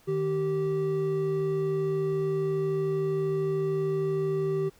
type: tone pair together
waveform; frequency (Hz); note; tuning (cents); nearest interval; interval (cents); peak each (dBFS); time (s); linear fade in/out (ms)
triangle; 153.72 / 388.1; D#3 / G4; -21 / -17; octave + major third; 1604; -29 / -24; 0.07-4.7; 20
effects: pink hiss -60 dBFS RMS until 4.79 s